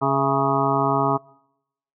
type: harmonic tone with a mistuned harmonic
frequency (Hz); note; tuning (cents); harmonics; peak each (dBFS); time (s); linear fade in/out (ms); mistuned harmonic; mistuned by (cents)
138.2; C#3; -5; 1 / 2 / 3 / 5 / 6 / 7 / 8 / 9; -26 / -26 / -26 / -26 / -26 / -26 / -26 / -26; 0.01-1.18; 20; 5; -48
effects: noise-tail reverb RT60 0.8 s tail -24 dB re dry